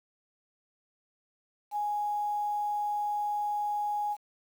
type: tone with quantisation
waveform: sine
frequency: 830.6 Hz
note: G#5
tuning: in tune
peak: -28 dBFS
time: 1.71-4.17 s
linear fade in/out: 50 ms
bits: 9
effects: none